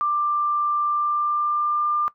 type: tone with pitch glide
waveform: sine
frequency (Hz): 1184 to 1196.4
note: D6 to D6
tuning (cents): +14 to +32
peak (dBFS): -19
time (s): 0.01-2.08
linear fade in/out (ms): 0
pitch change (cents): +18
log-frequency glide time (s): 0.85-1.91
effects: noise-tail reverb RT60 0.1 s tail -17 dB re dry